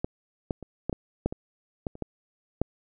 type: clicks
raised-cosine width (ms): 2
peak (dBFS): -14 / -14 / -26 / -14 / -16 / -11 / -20 / -16 / -30 / -17 / -10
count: 11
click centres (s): 0.045 / 0.508 / 0.627 / 0.896 / 0.928 / 1.26 / 1.325 / 1.868 / 1.954 / 2.023 / 2.616
effects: none